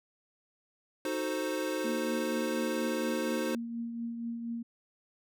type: chord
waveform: square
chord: D# diminished seventh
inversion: none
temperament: equal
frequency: 311.1 / 370 / 440 / 523.3 Hz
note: D#4 / F#4 / A4 / C5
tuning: 0 / 0 / 0 / 0 cents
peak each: -36 / -38 / -42 / -36 dBFS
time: 1.05-3.55 s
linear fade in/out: 2 ms
type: tone with tremolo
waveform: sine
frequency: 233.1 Hz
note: A#3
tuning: in tune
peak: -32 dBFS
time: 1.84-4.63 s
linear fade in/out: 10 ms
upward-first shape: triangle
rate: 4.2 Hz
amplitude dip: 45%
effects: none